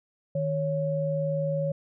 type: tone pair together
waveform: sine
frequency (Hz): 155.56 / 555.3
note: D#3 / C#5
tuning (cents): 0 / +3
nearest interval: octave + minor seventh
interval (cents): 2203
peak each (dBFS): -28 / -27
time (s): 0.35-1.72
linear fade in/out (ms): 5
effects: none